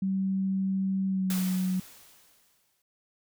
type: tone with pitch glide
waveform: sine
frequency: 191.9 to 185.15 Hz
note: G3 to F#3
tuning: -37 to +1 cents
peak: -25 dBFS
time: 0.02-1.8 s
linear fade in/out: 5 ms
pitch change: -62 cents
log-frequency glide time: 1.08-1.38 s
type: noise with exponential decay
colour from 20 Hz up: white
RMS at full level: -35 dBFS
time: 1.3-2.82 s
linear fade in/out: 2 ms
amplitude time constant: 330 ms
effects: none